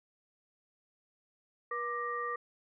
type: tone cluster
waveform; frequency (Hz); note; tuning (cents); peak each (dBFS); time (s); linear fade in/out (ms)
sine; 481.4 / 1183 / 1878; B4 / D6 / A#6; -44 / +12 / +12; -40 / -35 / -40; 1.71-2.36; 5
effects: none